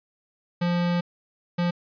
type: tone bursts at uneven times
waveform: square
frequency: 174.61 Hz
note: F3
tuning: in tune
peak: -22 dBFS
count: 2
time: 0.61-1.01 / 1.58-1.71 s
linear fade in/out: 10 ms
effects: resampled to 11025 Hz